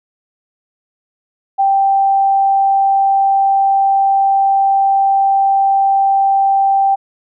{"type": "tone", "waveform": "sine", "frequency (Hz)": 784, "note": "G5", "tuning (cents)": 0, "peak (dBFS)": -9, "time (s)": [1.58, 6.96], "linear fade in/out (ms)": 20, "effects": []}